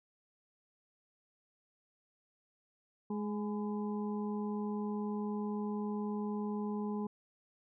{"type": "harmonic tone with a mistuned harmonic", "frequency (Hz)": 209, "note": "G#3", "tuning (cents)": 11, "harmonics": [1, 2, 4, 5], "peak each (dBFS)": [-35, -41, -47, -49], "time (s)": [3.1, 7.07], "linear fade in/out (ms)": 5, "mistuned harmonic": 5, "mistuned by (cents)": -54, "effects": []}